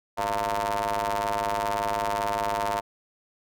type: ring-modulated tone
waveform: sawtooth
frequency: 105.2 Hz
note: G#2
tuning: 23 cents sharp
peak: -18 dBFS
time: 0.17-2.81 s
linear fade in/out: 20 ms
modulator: 798 Hz
effects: none